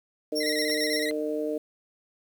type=harmonic tone; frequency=151.9 Hz; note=D#3; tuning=41 cents flat; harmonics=2 / 3 / 4; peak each=-31 / -30 / -32 dBFS; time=0.32-1.58 s; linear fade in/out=5 ms
type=tone with tremolo; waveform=40% pulse; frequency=5510 Hz; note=F8; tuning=24 cents flat; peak=-26 dBFS; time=0.35-1.05 s; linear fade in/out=20 ms; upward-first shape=sine; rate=8.8 Hz; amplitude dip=75%
type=tone with vibrato; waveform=30% pulse; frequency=1975.5 Hz; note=B6; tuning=in tune; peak=-27 dBFS; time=0.4-1.11 s; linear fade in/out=10 ms; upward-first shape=square; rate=16 Hz; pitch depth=59 cents each way
type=clicks; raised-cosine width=0.3 ms; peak=-27 dBFS; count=2; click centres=0.699 / 1.111 s
effects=9-bit